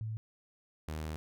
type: tone pair in turn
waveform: sine / sawtooth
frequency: 110 / 77.78 Hz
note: A2 / D#2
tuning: 0 / 0 cents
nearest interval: tritone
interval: 600 cents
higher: first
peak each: -35 / -33 dBFS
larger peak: second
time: 0.01-0.17 / 0.88-1.16 s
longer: second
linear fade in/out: 0 ms
effects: none